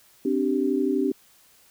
sine chord, C suspended second, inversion none, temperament equal with one note detuned, 261.6 / 293.7 / 387.7 Hz, C4 / D4 / G4, 0 / 0 / -19 cents, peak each -25 dBFS, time 0.25-1.12 s, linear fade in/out 5 ms, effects white hiss -57 dBFS RMS until 1.7 s

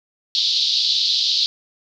pink band-pass noise, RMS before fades -19 dBFS, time 0.35-1.46 s, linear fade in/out 0 ms, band 3600 to 4700 Hz, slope 48 dB/octave, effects none

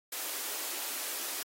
white high-pass noise, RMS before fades -37 dBFS, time 0.12-1.43 s, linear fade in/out 5 ms, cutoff 270 Hz, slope 48 dB/octave, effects AAC 48 kbps

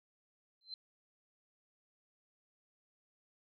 sine tone with exponential growth, 4096 Hz, C8, 38 cents flat, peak -38 dBFS, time 0.61-0.74 s, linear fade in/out 2 ms, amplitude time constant 28 ms, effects none

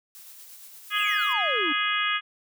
blue noise with tremolo, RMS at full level -45 dBFS, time 0.15-1.33 s, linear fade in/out 0 ms, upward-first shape sine, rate 8.6 Hz, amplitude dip 30%
harmonic tone, 415.3 Hz, G#4, in tune, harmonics 3 / 4 / 5 / 6 / 7 / 8, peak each -28 / -29 / -30 / -31 / -31 / -32 dBFS, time 0.9-2.21 s, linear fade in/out 50 ms
triangle exponential sweep, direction down, 3188 to 275.4 Hz, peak -27 dBFS, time 0.96-1.73 s, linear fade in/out 10 ms
effects none

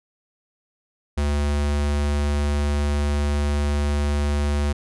square tone, 72.7 Hz, D2, 17 cents flat, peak -20 dBFS, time 1.17-4.73 s, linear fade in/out 10 ms, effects resampled to 24000 Hz

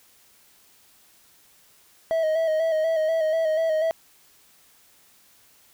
triangle tone with vibrato, 639 Hz, D#5, 46 cents sharp, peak -18 dBFS, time 2.11-3.91 s, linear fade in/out 0 ms, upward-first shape square, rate 4.1 Hz, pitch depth 36 cents each way, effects white hiss -57 dBFS RMS until 5.73 s

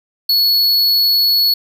square tone, 4389 Hz, C#8, 18 cents flat, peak -11 dBFS, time 0.29-1.54 s, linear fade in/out 5 ms, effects none

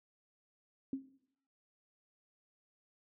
sine tone with exponential decay, 268.5 Hz, C4, 45 cents sharp, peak -31 dBFS, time 0.93-1.09 s, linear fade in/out 2 ms, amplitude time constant 33 ms, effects noise-tail reverb RT60 0.7 s tail -17 dB re dry

